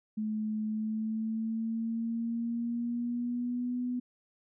sine tone with pitch glide, 215.4 to 247.4 Hz, A3 to B3, -37 to +3 cents, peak -30 dBFS, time 0.17-4 s, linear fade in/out 10 ms, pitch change +240 cents, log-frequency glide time 0.65-3.8 s, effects none

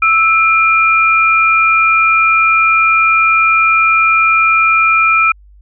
sine tone pair together, 1320 / 2400 Hz, E6 / D7, +2 / +37 cents, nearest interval minor seventh, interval 1035 cents, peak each -10 dBFS, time 0.02-5.32 s, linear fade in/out 5 ms, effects added 50 Hz sine -39 dBFS peak until 5.61 s

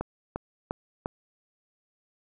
click train, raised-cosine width 1 ms, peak -16 dBFS, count 4, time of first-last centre 0.01-1.059 s, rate 2.86 Hz, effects none

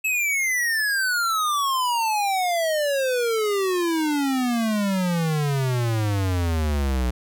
square exponential sweep, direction down, 2616 to 60.1 Hz, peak -21 dBFS, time 0.04-7.11 s, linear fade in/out 10 ms, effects none

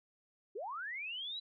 sine linear sweep, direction up, 350 to 3996 Hz, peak -39 dBFS, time 0.55-1.4 s, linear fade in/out 10 ms, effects none

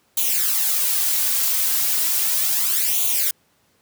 blue noise with flanger, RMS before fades -20 dBFS, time 0.17-3.31 s, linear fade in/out 5 ms, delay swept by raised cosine 0.29 to 3.89 ms, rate 0.35 Hz, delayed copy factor +0.7, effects pink hiss -62 dBFS RMS until 3.81 s + high-pass 100 Hz 12 dB/octave

